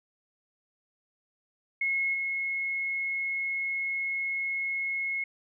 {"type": "tone with level steps", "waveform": "sine", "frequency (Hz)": 2172, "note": "C#7", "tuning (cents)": -36, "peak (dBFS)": [-25, -28], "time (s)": [1.81, 5.24], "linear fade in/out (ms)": 5, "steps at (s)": 2.13, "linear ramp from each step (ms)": 20, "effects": []}